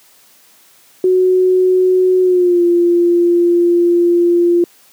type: tone with pitch glide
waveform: sine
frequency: 369.2 to 346.5 Hz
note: F#4 to F4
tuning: -4 to -14 cents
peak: -8 dBFS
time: 1.04-4.64 s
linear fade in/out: 2 ms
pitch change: -110 cents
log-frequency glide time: 2.22-2.63 s
effects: white hiss -48 dBFS RMS until 4.92 s + high-pass 150 Hz 12 dB/octave